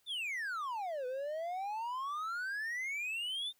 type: exponential two-way sweep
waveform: triangle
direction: down then up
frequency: 3647 to 494.3 to 3647 Hz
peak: -34 dBFS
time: 0.06-3.53 s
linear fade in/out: 50 ms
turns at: 1.06 s
effects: white hiss -73 dBFS RMS until 3.59 s